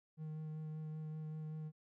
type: tone with vibrato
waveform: triangle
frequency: 155.56 Hz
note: D#3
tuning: in tune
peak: -40 dBFS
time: 0.17-1.72 s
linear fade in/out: 50 ms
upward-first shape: sine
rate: 5.2 Hz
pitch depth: 12 cents each way
effects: none